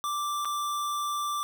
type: tone with dropouts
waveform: square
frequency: 1174.7 Hz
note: D6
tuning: in tune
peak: -29 dBFS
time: 0.04-1.43 s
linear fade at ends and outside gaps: 0 ms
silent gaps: 0.448-0.454 s
effects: none